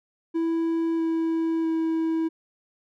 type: tone with pitch steps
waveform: triangle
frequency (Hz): 329.6 / 326.9 / 324.3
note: E4 / E4 / E4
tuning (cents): 0 / -14 / -28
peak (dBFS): -20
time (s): 0.34-2.29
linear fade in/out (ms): 20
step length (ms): 650
effects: none